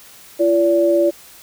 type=tone pair together; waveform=sine; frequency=341.2 / 575.8 Hz; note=F4 / D5; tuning=-40 / -34 cents; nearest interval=major sixth; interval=906 cents; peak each=-15 / -14 dBFS; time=0.39-1.11 s; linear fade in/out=20 ms; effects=white hiss -43 dBFS RMS until 1.42 s